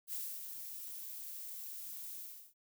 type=noise with ADSR envelope; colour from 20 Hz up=violet; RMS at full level=-40 dBFS; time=0.07-2.54 s; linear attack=61 ms; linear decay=260 ms; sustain=-6 dB; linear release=350 ms; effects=none